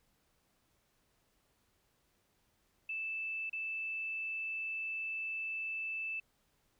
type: tone with dropouts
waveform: sine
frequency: 2637 Hz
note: E7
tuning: in tune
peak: -36 dBFS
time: 2.89-6.2 s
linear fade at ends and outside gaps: 5 ms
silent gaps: 3.497-3.529 s
effects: pink hiss -75 dBFS RMS until 6.79 s